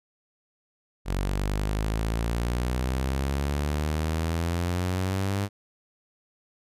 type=exponential sweep; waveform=sawtooth; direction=up; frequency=46.25 to 101.3 Hz; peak=-21 dBFS; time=1.05-5.49 s; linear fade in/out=50 ms; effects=resampled to 32000 Hz